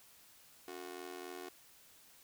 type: tone with amplitude modulation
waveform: sawtooth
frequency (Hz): 364.8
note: F#4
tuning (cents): -24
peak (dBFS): -37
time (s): 0.68-1.49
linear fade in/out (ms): 2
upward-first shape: sine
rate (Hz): 83.8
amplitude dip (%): 95
effects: white hiss -62 dBFS RMS until 2.23 s